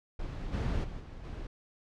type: noise with level steps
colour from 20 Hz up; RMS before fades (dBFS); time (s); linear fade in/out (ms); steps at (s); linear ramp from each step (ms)
brown; -38 / -31 / -41 / -45 / -40; 0.19-1.47; 5; 0.52 / 0.83 / 0.99 / 1.23; 20
effects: low-pass 5000 Hz 12 dB/octave